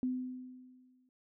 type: tone with exponential decay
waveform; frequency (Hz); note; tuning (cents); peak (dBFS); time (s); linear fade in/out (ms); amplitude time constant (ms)
sine; 254.1; B3; +49; -29; 0.03-1.09; 1; 230
effects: none